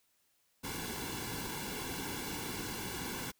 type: noise with comb filter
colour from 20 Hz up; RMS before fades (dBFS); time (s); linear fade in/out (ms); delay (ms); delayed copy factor
pink; -40; 0.63-3.32; 20; 1.6; -0.75
effects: white hiss -74 dBFS RMS until 3.39 s